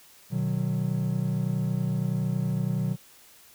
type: chord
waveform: triangle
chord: B major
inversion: none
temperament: equal with one note detuned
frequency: 123.47 / 152.54 / 185 Hz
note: B2 / D#3 / F#3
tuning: 0 / -34 / 0 cents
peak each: -27 dBFS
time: 0.3-2.97 s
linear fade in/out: 50 ms
effects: white hiss -54 dBFS RMS until 3.54 s